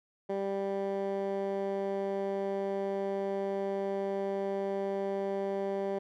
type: tone with band-pass filter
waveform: 15% pulse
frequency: 196.5 Hz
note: G3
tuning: 4 cents sharp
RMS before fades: -33 dBFS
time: 0.29-5.99 s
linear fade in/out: 10 ms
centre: 460 Hz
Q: 1.2
effects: none